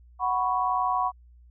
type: chord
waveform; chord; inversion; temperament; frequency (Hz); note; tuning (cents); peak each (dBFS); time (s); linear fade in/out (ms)
sine; F# suspended fourth; none; equal; 740 / 987.8 / 1108.7; F#5 / B5 / C#6; 0 / 0 / 0; -27; 0.19-1.12; 50
effects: added 60 Hz sine -50 dBFS peak until 1.5 s